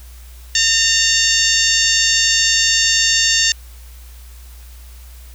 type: harmonic tone with a mistuned harmonic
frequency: 907 Hz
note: A#5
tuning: 48 cents flat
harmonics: 2 / 3 / 4 / 5 / 6 / 7 / 8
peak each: -20 / -20 / -20 / -20 / -20 / -20 / -20 dBFS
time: 0.55-3.52 s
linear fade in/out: 2 ms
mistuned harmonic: 3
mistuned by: +41 cents
effects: added 60 Hz sine -35 dBFS peak until 5.34 s + white hiss -46 dBFS RMS until 5.34 s